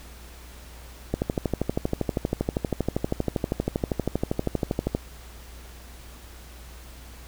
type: click train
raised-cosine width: 2 ms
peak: -10 dBFS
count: 49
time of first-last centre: 1.14-4.95 s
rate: 12.6 Hz
effects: added 60 Hz sine -43 dBFS peak until 7.27 s + pink hiss -48 dBFS RMS until 7.27 s